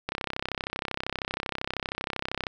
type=click train; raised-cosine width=0.3 ms; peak=-13 dBFS; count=79; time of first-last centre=0.09-2.468 s; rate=32.8 Hz; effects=none